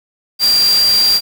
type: tone in noise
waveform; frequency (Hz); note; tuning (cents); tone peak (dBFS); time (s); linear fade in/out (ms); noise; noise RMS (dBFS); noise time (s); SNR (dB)
sine; 4737; D8; +14; -9; 0.39-1.21; 50; white; -21; 0.39-1.21; +9
effects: none